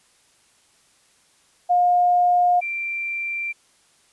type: tone pair in turn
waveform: sine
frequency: 712 / 2358 Hz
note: F5 / D7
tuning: +33 / +6 cents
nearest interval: octave + major sixth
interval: 2073 cents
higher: second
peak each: -14 / -24 dBFS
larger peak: first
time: 1.69-2.61 / 2.61-3.53 s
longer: neither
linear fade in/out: 20 ms
effects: white hiss -59 dBFS RMS until 4.12 s + resampled to 24000 Hz